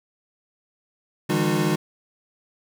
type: tone cluster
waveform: square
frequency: 149.8 / 165.6 / 202.3 / 303.9 / 362.4 Hz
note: D3 / E3 / G#3 / D#4 / F#4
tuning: +35 / +8 / -45 / -41 / -36 cents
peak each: -27 dBFS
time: 1.29-1.76 s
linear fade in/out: 10 ms
effects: none